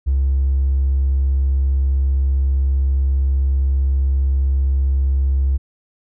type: tone with hard clipping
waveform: sine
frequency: 67.6 Hz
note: C#2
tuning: 43 cents flat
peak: -14 dBFS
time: 0.06-5.58 s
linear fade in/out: 20 ms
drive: 1 dB
effects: none